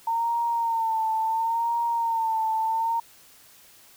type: tone with vibrato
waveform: sine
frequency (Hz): 910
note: A#5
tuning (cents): -42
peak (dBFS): -22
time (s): 0.07-3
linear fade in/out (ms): 5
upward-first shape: sine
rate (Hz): 0.72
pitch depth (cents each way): 50
effects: white hiss -53 dBFS RMS until 3.96 s